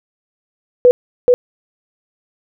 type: tone with echo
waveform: sine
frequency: 493.9 Hz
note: B4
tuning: in tune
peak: -4 dBFS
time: 0.85-0.91 s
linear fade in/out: 0 ms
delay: 430 ms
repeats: 1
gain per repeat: -2 dB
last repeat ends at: 1.34 s
effects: none